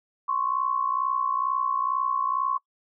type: tone pair together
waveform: sine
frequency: 1046.5 / 1108.7 Hz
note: C6 / C#6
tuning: 0 / 0 cents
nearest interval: minor second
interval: 100 cents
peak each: -27 / -25 dBFS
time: 0.28-2.58 s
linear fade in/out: 10 ms
effects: noise-tail reverb RT60 0.1 s tail -24 dB re dry